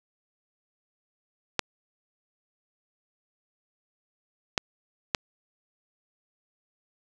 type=clicks; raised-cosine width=0.2 ms; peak=-5 dBFS; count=3; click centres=1.593 / 4.578 / 5.148 s; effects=none